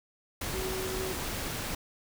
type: tone in noise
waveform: sine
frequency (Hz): 375.7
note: F#4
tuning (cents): +26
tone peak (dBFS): -35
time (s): 0.54-1.13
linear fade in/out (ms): 5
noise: pink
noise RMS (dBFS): -35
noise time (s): 0.41-1.75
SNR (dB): -3
effects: none